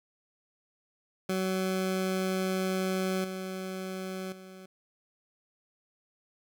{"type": "tone with level steps", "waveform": "20% pulse", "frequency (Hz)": 187.9, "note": "F#3", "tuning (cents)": 27, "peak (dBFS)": [-23, -30, -41], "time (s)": [1.29, 4.66], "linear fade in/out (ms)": 5, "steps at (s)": [3.24, 4.32], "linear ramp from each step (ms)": 5, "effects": []}